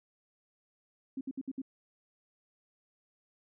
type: tone bursts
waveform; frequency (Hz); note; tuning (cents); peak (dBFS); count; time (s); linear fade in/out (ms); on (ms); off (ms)
sine; 266.6; C4; +33; -34; 5; 1.17-1.618; 5; 40; 62
effects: none